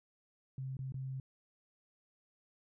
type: tone with dropouts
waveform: sine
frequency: 132.4 Hz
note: C3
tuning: 21 cents sharp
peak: -38 dBFS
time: 0.58-1.2 s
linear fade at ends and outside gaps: 2 ms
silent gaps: 0.769-0.79 / 0.922-0.942 s
effects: none